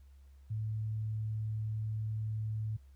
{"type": "tone", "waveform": "sine", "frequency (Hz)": 108.8, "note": "A2", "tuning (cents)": -19, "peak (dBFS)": -33, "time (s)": [0.5, 2.77], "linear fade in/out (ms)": 10, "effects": ["added 68 Hz sine -54 dBFS peak until 2.95 s", "pink hiss -75 dBFS RMS until 2.95 s"]}